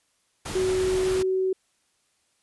pink noise, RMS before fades -33 dBFS, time 0.45-1.23 s, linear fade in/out 10 ms
sine tone with pitch glide, 373.1 to 376.6 Hz, F#4 to F#4, +14 to +31 cents, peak -21 dBFS, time 0.55-1.53 s, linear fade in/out 5 ms, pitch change +17 cents, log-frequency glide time 0.97-1.34 s
effects white hiss -69 dBFS RMS until 2.42 s + resampled to 24000 Hz

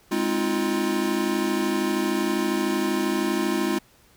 square chord, F minor seventh, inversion first, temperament equal with one note detuned, 207.7 / 261.6 / 316.4 / 349.2 Hz, Ab3 / C4 / Eb4 / F4, 0 / 0 / +29 / 0 cents, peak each -29 / -30 / -28 / -27 dBFS, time 0.11-3.79 s, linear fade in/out 10 ms, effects pink hiss -57 dBFS RMS until 4.16 s

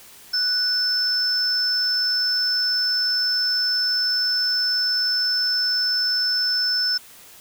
sine tone pair together, 1482 / 5281 Hz, F#6 / E8, +2 / +2 cents, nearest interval octave + minor seventh, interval 2200 cents, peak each -28 / -19 dBFS, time 0.33-6.98 s, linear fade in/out 10 ms, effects white hiss -46 dBFS RMS until 7.4 s

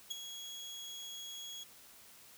30% pulse tone with ADSR envelope, 3322 Hz, G#7, in tune, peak -31 dBFS, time 0.1-1.64 s, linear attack 13 ms, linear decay 14 ms, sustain -10 dB, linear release 11 ms, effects white hiss -58 dBFS RMS until 2.37 s

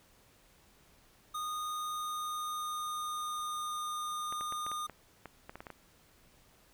square tone with pitch glide, 1232 to 1220 Hz, D#6 to D#6, -17 to -34 cents, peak -36 dBFS, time 1.34-4.87 s, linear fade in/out 10 ms, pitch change -17 cents, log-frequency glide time 1.71-3.84 s
clicks, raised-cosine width 0.5 ms, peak -29 dBFS, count 12, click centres 4.325 / 4.41 / 4.524 / 4.665 / 4.716 / 4.897 / 5.257 / 5.495 / 5.556 / 5.605 / 5.668 / 5.703 s
effects pink hiss -64 dBFS RMS until 6.73 s

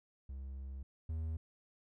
triangle tone pair in turn, 67 / 80.02 Hz, C2 / D#2, +42 / +49 cents, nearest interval minor third, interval 307 cents, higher second, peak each -40 / -34 dBFS, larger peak second, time 0.29-0.83 / 1.09-1.37 s, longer first, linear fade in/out 5 ms, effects none

